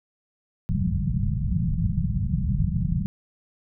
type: low-pass noise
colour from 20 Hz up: white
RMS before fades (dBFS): -24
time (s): 0.69-3.06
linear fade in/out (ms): 0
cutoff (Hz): 200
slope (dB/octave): 96
effects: none